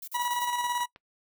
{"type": "noise bursts", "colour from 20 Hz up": "violet", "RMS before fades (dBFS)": -40, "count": 5, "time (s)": [0.02, 0.458], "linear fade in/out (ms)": 5, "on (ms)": 58, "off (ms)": 37}
{"type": "tone with tremolo", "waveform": "40% pulse", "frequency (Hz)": 970, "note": "B5", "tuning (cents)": -31, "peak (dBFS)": -25, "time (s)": [0.14, 0.86], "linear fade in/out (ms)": 10, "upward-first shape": "square", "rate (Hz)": 18, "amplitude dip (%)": 40}
{"type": "click train", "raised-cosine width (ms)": 0.3, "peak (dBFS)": -31, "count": 4, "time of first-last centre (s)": [0.49, 0.961], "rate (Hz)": 6.37}
{"effects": ["noise-tail reverb RT60 0.1 s tail -23 dB re dry"]}